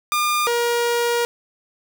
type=tone pair in turn; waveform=sawtooth; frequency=1206 / 474.6 Hz; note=D6 / A#4; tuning=+46 / +31 cents; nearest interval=octave + major third; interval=1615 cents; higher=first; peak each=-14 dBFS; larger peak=neither; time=0.12-0.47 / 0.47-1.25 s; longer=second; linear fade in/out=0 ms; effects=none